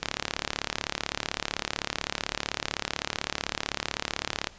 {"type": "click train", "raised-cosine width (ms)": 0.2, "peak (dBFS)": -9, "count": 160, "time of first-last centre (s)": [0.03, 4.471], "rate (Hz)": 35.8, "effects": ["pink hiss -51 dBFS RMS until 4.58 s", "resampled to 16000 Hz"]}